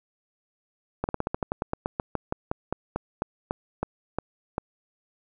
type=slowing click train; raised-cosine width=1 ms; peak=-12 dBFS; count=22; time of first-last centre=1.04-4.581 s; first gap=49 ms; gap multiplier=1.11; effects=none

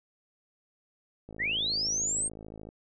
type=click train; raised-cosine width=2 ms; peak=-31 dBFS; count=76; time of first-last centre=1.29-2.689 s; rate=53.6 Hz
type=linear sweep; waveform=sine; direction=up; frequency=1768 to 8660 Hz; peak=-27 dBFS; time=1.39-2.29 s; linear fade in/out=20 ms
effects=none

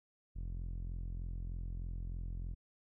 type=tone with low-pass filter; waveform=sawtooth; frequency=43.25 Hz; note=F1; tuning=16 cents flat; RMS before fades=-41 dBFS; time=0.35-2.55 s; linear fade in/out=20 ms; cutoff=150 Hz; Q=0.59; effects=none

